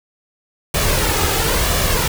pink noise with flanger, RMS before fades -17 dBFS, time 0.74-2.08 s, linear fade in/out 5 ms, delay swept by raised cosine 1.7 to 2.42 ms, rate 0.98 Hz, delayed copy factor +0.5, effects none

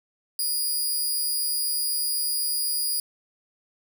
10% pulse tone, 4876 Hz, D#8, 36 cents flat, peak -17 dBFS, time 0.39-3 s, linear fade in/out 2 ms, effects none

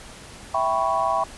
sine chord, C# half-diminished seventh, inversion first, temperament equal, 659.3 / 784 / 987.8 / 1108.7 Hz, E5 / G5 / B5 / C#6, 0 / 0 / 0 / 0 cents, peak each -25 dBFS, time 0.54-1.24 s, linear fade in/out 5 ms, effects pink hiss -42 dBFS RMS until 1.37 s + resampled to 24000 Hz

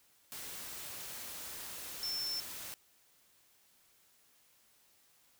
sine tone in noise, 5360 Hz, E8, 28 cents sharp, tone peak -35 dBFS, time 2.03-2.4 s, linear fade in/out 0 ms, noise white, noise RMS -45 dBFS, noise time 0.32-2.74 s, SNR +7 dB, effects white hiss -68 dBFS RMS until 5.39 s

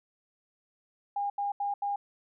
sine tone bursts, 810 Hz, G#5, 43 cents flat, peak -28 dBFS, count 4, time 1.16-1.96 s, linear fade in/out 5 ms, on 140 ms, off 80 ms, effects none

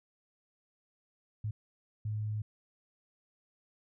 sine tone bursts at uneven times, 106.8 Hz, G#2, 49 cents sharp, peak -32 dBFS, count 2, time 1.44-1.51 / 2.05-2.42 s, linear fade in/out 5 ms, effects none

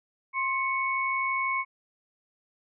sine tone pair together, 1057.8 / 2217 Hz, C6 / C#7, +19 / 0 cents, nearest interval octave + minor second, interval 1281 cents, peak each -28 dBFS, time 0.33-1.65 s, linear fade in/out 50 ms, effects none

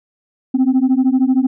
sine beating tone pair, 253.8 / 266.8 Hz, B3 / C4, +47 / +34 cents, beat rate 13 Hz, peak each -12 dBFS, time 0.54-1.47 s, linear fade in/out 10 ms, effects tanh soft clip ceiling -8 dBFS

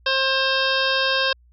harmonic tone, 532 Hz, C5, 29 cents sharp, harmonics 1 / 2 / 3 / 5 / 6 / 7 / 8 / 9 / 10, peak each -25 / -27 / -23 / -27 / -28 / -26 / -36 / -29 / -32 dBFS, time 0.06-1.33 s, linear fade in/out 5 ms, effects added 60 Hz sine -51 dBFS peak until 1.52 s

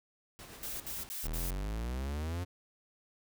pink noise with tremolo, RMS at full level -48 dBFS, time 0.39-1.09 s, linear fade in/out 0 ms, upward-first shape sine, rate 8.5 Hz, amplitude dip 40%
blue noise bursts, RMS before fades -40 dBFS, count 4, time 0.63-1.505 s, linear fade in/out 2 ms, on 170 ms, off 65 ms
45% pulse exponential sweep, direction up, 37.28 to 91.6 Hz, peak -34 dBFS, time 1.23-2.45 s, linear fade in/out 20 ms
effects none

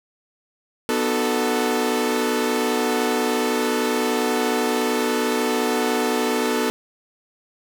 sawtooth chord, B dominant seventh, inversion none, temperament equal with one note detuned, 246.9 / 304.2 / 370 / 440 Hz, B3 / D#4 / F#4 / A4, 0 / -39 / 0 / 0 cents, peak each -20 / -24 / -24 / -19 dBFS, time 0.89-6.7 s, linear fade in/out 0 ms, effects none

